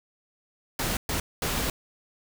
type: noise bursts at uneven times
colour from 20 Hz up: pink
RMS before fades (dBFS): -28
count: 3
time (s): 0.79-0.97 / 1.09-1.2 / 1.42-1.7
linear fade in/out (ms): 2
effects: none